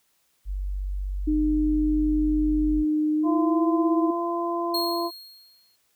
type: tone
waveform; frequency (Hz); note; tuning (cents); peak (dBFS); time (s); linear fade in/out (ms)
sine; 48; G1; -36; -26; 0.45-2.85; 50
type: tone with pitch glide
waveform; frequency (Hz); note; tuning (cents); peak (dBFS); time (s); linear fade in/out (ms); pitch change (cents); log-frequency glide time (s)
sine; 305.1 to 325.1; D#4 to E4; -34 to -24; -20; 1.27-4.11; 10; +110; 3.15-3.64
type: harmonic tone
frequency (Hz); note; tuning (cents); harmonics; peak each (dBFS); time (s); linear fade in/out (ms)
341.9; F4; -37; 1 / 2 / 3; -27 / -30 / -29; 3.23-5.11; 50
type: tone with exponential decay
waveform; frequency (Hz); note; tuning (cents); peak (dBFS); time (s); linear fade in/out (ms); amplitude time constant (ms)
45% pulse; 4264; C8; +32; -23; 4.74-5.76; 5; 220
effects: white hiss -68 dBFS RMS until 5.95 s